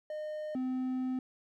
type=tone pair in turn; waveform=triangle; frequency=611 / 256.9 Hz; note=D#5 / C4; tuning=-32 / -32 cents; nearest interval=octave + minor third; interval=1500 cents; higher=first; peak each=-34 / -29 dBFS; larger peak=second; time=0.1-0.55 / 0.55-1.19 s; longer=second; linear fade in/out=2 ms; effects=none